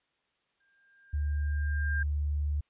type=tone with exponential growth; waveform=sine; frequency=1600 Hz; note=G6; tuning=35 cents sharp; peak=-30 dBFS; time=0.6-2.03 s; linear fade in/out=5 ms; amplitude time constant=310 ms
type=tone; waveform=sine; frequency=73.42 Hz; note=D2; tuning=in tune; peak=-27 dBFS; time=1.13-2.61 s; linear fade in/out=10 ms
effects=white hiss -75 dBFS RMS until 2.69 s + resampled to 8000 Hz